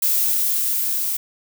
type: noise with level ramp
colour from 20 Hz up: violet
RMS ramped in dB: -18 to -23 dBFS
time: 0.02-1.17 s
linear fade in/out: 5 ms
effects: none